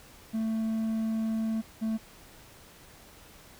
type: tone pair in turn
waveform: triangle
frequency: 222 / 221.2 Hz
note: A3 / A3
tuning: +16 / +9 cents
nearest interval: unison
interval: 7 cents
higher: first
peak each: -25 dBFS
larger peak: neither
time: 0.33-1.62 / 1.81-1.98 s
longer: first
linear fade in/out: 20 ms
effects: pink hiss -53 dBFS RMS until 3.59 s